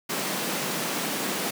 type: high-pass noise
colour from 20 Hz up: pink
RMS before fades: -29 dBFS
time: 0.09-1.51 s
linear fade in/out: 10 ms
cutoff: 160 Hz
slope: 48 dB/octave
effects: none